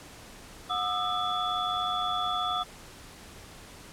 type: tone cluster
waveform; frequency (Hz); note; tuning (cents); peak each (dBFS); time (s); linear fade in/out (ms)
sine; 725 / 1213 / 1312 / 3436; F#5 / D#6 / E6 / A7; -35 / -44 / -9 / -42; -32 / -32 / -33 / -33; 0.69-2.64; 20
effects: pink hiss -48 dBFS RMS until 3.92 s + low-pass 11000 Hz 12 dB/octave